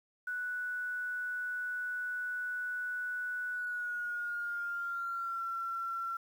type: tone with pitch glide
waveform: sine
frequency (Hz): 1480 to 1357.2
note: F#6 to F6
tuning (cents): 0 to -50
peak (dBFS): -34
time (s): 0.27-6.17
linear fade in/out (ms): 5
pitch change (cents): -150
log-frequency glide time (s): 3.51-5.42
effects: 10-bit